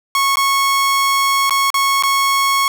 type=tone with dropouts; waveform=sawtooth; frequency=1100 Hz; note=C#6; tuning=14 cents flat; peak=-9 dBFS; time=0.15-2.68 s; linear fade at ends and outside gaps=1 ms; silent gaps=0.357-0.37 / 1.496-1.507 / 1.703-1.742 / 2.025-2.035 s; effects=none